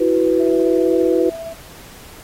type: chord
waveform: sine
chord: E suspended second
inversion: none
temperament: equal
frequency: 329.6 / 370 / 493.9 Hz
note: E4 / F#4 / B4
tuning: 0 / 0 / 0 cents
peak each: -17 dBFS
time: 0-1.3 s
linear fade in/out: 10 ms
type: tone with tremolo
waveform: sine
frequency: 659 Hz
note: E5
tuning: 1 cent flat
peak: -26 dBFS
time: 0.39-1.54 s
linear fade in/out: 20 ms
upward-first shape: sine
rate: 15 Hz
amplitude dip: 30%
effects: pink hiss -41 dBFS RMS until 2.23 s + AAC 48 kbps